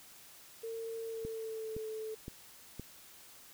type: tone with pitch glide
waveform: sine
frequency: 453.9 to 437.4 Hz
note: A#4 to A4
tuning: -46 to -10 cents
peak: -38 dBFS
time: 0.63-2.15 s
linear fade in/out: 10 ms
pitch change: -64 cents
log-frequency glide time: 1.03-1.84 s
type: click train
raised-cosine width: 3 ms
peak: -29 dBFS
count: 4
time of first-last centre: 1.25-2.796 s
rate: 1.94 Hz
effects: white hiss -56 dBFS RMS until 3.53 s